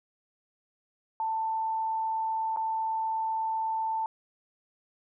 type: tone with dropouts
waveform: sine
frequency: 888 Hz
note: A5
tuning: 16 cents sharp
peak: -27 dBFS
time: 1.2-4.06 s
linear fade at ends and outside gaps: 1 ms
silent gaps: 2.562-2.571 s
effects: none